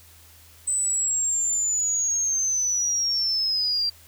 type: linear sweep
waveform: sine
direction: down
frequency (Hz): 8090 to 4699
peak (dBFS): -21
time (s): 0.67-3.9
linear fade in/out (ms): 10
effects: added 82 Hz sine -53 dBFS peak until 4.07 s + white hiss -52 dBFS RMS until 4.07 s